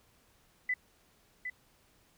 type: tone with echo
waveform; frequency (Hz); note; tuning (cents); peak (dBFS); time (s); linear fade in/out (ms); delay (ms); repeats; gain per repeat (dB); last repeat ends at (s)
sine; 2000; B6; +21; -28; 0.69-0.74; 5; 760; 1; -7; 1.5
effects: pink hiss -67 dBFS RMS until 2.17 s